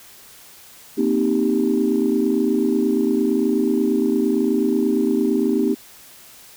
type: chord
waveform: sine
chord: C minor seventh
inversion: third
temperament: equal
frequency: 233.1 / 261.6 / 311.1 / 392 Hz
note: Bb3 / C4 / Eb4 / G4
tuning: 0 / 0 / 0 / 0 cents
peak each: -21 dBFS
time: 0.97-5.75 s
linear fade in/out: 20 ms
effects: tanh soft clip ceiling -7 dBFS + white hiss -45 dBFS RMS until 6.56 s